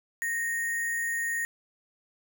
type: tone with sample-and-hold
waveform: sine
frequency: 1859 Hz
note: A#6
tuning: 5 cents flat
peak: -27 dBFS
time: 0.22-1.45 s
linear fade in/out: 0 ms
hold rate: 8820 Hz
effects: none